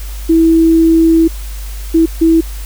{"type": "tone bursts at uneven times", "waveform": "sine", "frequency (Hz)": 327.1, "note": "E4", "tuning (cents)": -13, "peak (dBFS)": -5, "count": 3, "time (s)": [[0.29, 1.28], [1.94, 2.06], [2.21, 2.41]], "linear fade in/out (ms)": 10, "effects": ["added 50 Hz sine -21 dBFS peak until 2.65 s", "white hiss -34 dBFS RMS until 2.65 s"]}